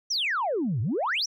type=exponential two-way sweep; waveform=sine; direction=down then up; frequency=6170 to 99.7 to 6170 Hz; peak=-23 dBFS; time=0.1-1.26 s; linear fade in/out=10 ms; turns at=0.81 s; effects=tanh soft clip ceiling -20 dBFS